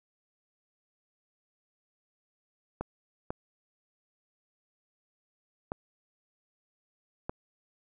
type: clicks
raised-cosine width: 1 ms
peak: -19 dBFS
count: 4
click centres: 2.81 / 3.305 / 5.719 / 7.295 s
effects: none